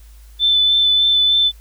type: tone with vibrato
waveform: sine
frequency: 3520 Hz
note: A7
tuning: in tune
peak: -11 dBFS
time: 0.39-1.52 s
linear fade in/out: 50 ms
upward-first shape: sine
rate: 3.3 Hz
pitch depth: 12 cents each way
effects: added 53 Hz sine -39 dBFS peak until 1.6 s + white hiss -53 dBFS RMS until 1.6 s